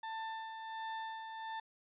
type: tone with tremolo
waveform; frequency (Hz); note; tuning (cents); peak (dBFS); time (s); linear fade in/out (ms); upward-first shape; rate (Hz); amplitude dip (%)
35% pulse; 890; A5; +20; -37; 0.03-1.6; 5; sine; 1.4; 45
effects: resampled to 8000 Hz